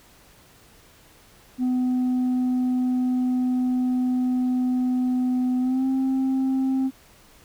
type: tone with pitch glide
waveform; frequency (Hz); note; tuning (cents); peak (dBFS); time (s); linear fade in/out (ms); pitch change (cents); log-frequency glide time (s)
sine; 252.1 to 264.2; B3 to C4; +36 to +17; -17; 1.58-6.91; 50; +81; 5.6-5.86
effects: tanh soft clip ceiling -19 dBFS + pink hiss -53 dBFS RMS until 7.44 s